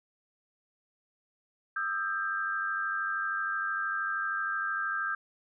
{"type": "tone cluster", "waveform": "sine", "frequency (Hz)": [1227, 1320, 1587], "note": ["D#6", "E6", "G6"], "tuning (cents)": [-25, 2, 21], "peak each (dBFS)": [-37, -35, -31], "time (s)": [1.76, 5.15], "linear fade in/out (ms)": 5, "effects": []}